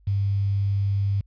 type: tone with quantisation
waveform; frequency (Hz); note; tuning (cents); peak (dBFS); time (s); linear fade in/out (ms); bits
sine; 99.4; G2; +25; -20; 0.07-1.21; 5; 8
effects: added 50 Hz sine -53 dBFS peak until 1.26 s + resampled to 11025 Hz